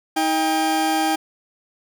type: tone pair together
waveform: 40% pulse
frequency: 316.5 / 797 Hz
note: D#4 / G5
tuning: +30 / +28 cents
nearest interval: octave + major third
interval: 1598 cents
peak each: -21 / -19 dBFS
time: 0.16-1.16 s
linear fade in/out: 10 ms
effects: none